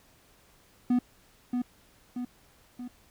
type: tone with echo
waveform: triangle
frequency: 246.4 Hz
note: B3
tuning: 4 cents flat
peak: -19 dBFS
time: 0.9-0.99 s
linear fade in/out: 5 ms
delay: 630 ms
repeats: 3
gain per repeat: -5 dB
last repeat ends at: 2.88 s
effects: pink hiss -61 dBFS RMS until 3.1 s